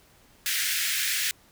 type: high-pass noise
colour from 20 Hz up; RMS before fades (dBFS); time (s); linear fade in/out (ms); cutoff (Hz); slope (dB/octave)
pink; -27; 0.46-1.31; 0; 1600; 48
effects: pink hiss -58 dBFS RMS until 1.51 s